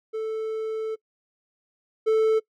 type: tone pair in turn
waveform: triangle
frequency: 440 / 440 Hz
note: A4 / A4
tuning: 0 / 0 cents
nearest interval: unison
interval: 0 cents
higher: neither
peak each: -24 / -15 dBFS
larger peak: second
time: 0.13-0.96 / 2.06-2.4 s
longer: first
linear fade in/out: 20 ms
effects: noise-tail reverb RT60 0.1 s tail -23 dB re dry